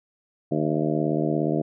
harmonic tone with a mistuned harmonic, 77.1 Hz, D#2, 15 cents flat, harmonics 2 / 3 / 4 / 5 / 6 / 7 / 8 / 9, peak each -27 / -29 / -26 / -29 / -33 / -33 / -33 / -32 dBFS, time 0.51-1.62 s, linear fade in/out 10 ms, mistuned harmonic 9, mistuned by -53 cents, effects none

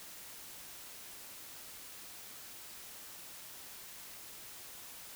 silence, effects white hiss -50 dBFS RMS until 5.15 s

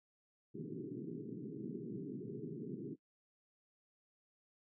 white band-pass noise, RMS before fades -45 dBFS, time 0.54-2.96 s, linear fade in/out 20 ms, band 120 to 420 Hz, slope 96 dB/octave, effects noise-tail reverb RT60 0.1 s tail -20 dB re dry

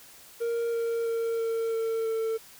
triangle tone with pitch steps, 466.2 / 462.4 / 458.7 / 455 / 451.4 / 447.7 Hz, A#4 / A#4 / A#4 / A#4 / A4 / A4, 0 / -14 / -28 / -42 / +44 / +30 cents, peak -24 dBFS, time 0.4-2.38 s, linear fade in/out 20 ms, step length 330 ms, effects white hiss -51 dBFS RMS until 2.59 s

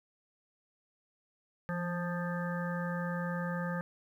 harmonic tone with a mistuned harmonic, 175.9 Hz, F3, 13 cents sharp, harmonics 1 / 3 / 5 / 7 / 9 / 10, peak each -34 / -40 / -45 / -43 / -43 / -46 dBFS, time 1.69-3.81 s, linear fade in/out 0 ms, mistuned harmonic 1, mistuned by -42 cents, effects 11-bit

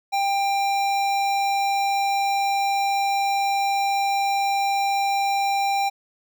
square tone with notch filter, 793 Hz, G5, 20 cents sharp, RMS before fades -22 dBFS, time 0.12-5.9 s, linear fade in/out 20 ms, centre 11000 Hz, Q 0.97, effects none

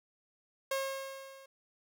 sawtooth tone with level ramp, 540 Hz, C#5, 45 cents flat, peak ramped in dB -26 to -49 dBFS, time 0.71-1.46 s, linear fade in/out 5 ms, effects none

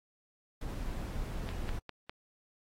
brown noise, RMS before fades -37 dBFS, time 0.61-1.79 s, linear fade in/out 5 ms
click train, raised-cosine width 0.3 ms, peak -25 dBFS, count 4, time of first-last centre 1.49-2.095 s, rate 4.96 Hz
effects AAC 48 kbps

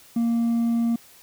sine tone with hard clipping, 232.6 Hz, A#3, 4 cents flat, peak -20 dBFS, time 0.16-0.96 s, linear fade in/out 5 ms, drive 2 dB, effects white hiss -51 dBFS RMS until 1.22 s

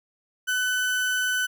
35% pulse tone, 1503 Hz, F#6, 27 cents sharp, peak -21 dBFS, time 0.47-1.47 s, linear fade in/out 20 ms, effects none

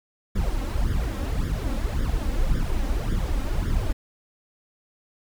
brown noise with flanger, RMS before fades -24 dBFS, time 0.35-3.93 s, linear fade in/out 10 ms, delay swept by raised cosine 0.57 to 3.77 ms, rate 1.8 Hz, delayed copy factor +0.75, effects none

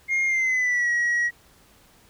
sine tone with pitch glide, 2131 to 1909.5 Hz, C7 to A#6, +31 to +41 cents, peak -17 dBFS, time 0.08-1.31 s, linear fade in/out 50 ms, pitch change -190 cents, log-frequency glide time 0.26-0.9 s, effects tanh soft clip ceiling -19 dBFS + pink hiss -56 dBFS RMS until 2.09 s

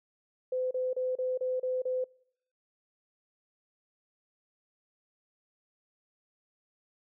sine tone bursts, 510 Hz, C5, 44 cents flat, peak -28 dBFS, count 7, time 0.52-2.042 s, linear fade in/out 5 ms, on 190 ms, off 32 ms, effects noise-tail reverb RT60 0.7 s tail -25 dB re dry

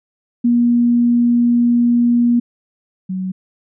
sine tone pair in turn, 239 / 186.9 Hz, A#3 / F#3, +43 / +18 cents, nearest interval major third, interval 425 cents, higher first, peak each -10 / -19 dBFS, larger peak first, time 0.44-2.4 / 3.09-3.32 s, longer first, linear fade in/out 10 ms, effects none

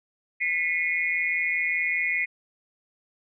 sine tone cluster, 1993 / 2158 / 2440 Hz, B6 / C#7 / D#7, +15 / -47 / -34 cents, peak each -27 / -26 / -30 dBFS, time 0.4-2.26 s, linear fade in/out 20 ms, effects none

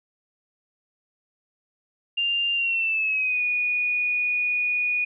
sine tone with pitch glide, 2794 to 2461 Hz, F7 to D#7, 0 to -20 cents, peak -21 dBFS, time 2.17-5.05 s, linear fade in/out 10 ms, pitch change -220 cents, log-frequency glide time 2.54-3.42 s, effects none

